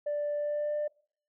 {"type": "tone with pitch glide", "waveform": "sine", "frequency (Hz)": [587.3, 595.5], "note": ["D5", "D5"], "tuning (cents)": [0, 24], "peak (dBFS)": -27, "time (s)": [0.06, 0.88], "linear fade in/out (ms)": 10, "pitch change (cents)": 24, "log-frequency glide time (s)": [0.36, 0.76], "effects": ["noise-tail reverb RT60 0.5 s tail -23 dB re dry", "tanh soft clip ceiling -26 dBFS"]}